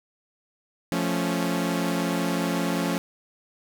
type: chord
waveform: sawtooth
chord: F augmented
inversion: none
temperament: equal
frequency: 174.61 / 220 / 277.2 Hz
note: F3 / A3 / C#4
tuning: 0 / 0 / 0 cents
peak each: -23 / -26 / -24 dBFS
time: 0.92-2.98 s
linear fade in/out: 0 ms
effects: none